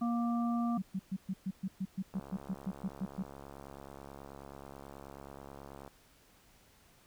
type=harmonic tone; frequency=235.6 Hz; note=A#3; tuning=19 cents sharp; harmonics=1 / 3 / 5; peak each=-30 / -40 / -41 dBFS; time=0.01-0.78 s; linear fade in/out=10 ms
type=tone bursts; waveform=sine; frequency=189.9 Hz; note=F#3; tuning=45 cents sharp; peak=-32 dBFS; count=15; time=0.77-3.23 s; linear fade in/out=10 ms; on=52 ms; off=120 ms
type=click train; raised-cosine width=1 ms; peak=-34 dBFS; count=260; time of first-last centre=2.14-5.877 s; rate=69.3 Hz
effects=pink hiss -64 dBFS RMS until 7.06 s